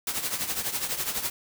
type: noise with tremolo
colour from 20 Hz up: white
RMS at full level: -27 dBFS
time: 0.07-1.3 s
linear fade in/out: 2 ms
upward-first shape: triangle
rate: 12 Hz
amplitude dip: 75%
effects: none